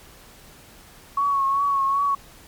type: tone with vibrato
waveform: sine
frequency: 1108.7 Hz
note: C#6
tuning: in tune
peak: -18 dBFS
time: 1.17-2.15 s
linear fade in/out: 5 ms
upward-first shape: triangle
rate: 2.6 Hz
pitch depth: 43 cents each way
effects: pink hiss -48 dBFS RMS until 2.47 s + MP3 96 kbps

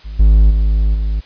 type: tone with level steps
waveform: triangle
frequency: 52.4 Hz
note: G#1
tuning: 16 cents sharp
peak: -22 / -3 / -8 / -12 dBFS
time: 0.04-1.21 s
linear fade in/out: 20 ms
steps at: 0.19 / 0.5 / 0.94 s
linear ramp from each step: 10 ms
effects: white hiss -44 dBFS RMS until 1.25 s + resampled to 11025 Hz

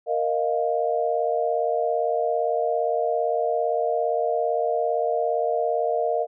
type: chord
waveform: sine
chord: Bb suspended fourth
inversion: none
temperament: just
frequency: 466.2 / 621.6 / 699.2 Hz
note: Bb4 / Eb5 / F5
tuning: 0 / -2 / +2 cents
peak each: -25 dBFS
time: 0.06-6.27 s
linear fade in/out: 50 ms
effects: none

